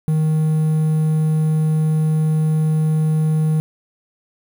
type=tone with quantisation; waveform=triangle; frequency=156.2 Hz; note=D#3; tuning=7 cents sharp; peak=-12 dBFS; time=0.08-3.6 s; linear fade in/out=0 ms; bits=7; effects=none